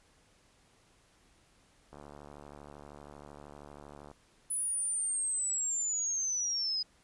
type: click train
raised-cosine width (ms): 1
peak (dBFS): -35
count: 160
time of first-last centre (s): 1.93-4.114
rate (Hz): 72.8
type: linear sweep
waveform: sine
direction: down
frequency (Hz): 10020 to 4958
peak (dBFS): -30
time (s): 4.5-6.83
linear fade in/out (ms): 10
effects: pink hiss -66 dBFS RMS until 7.03 s + resampled to 24000 Hz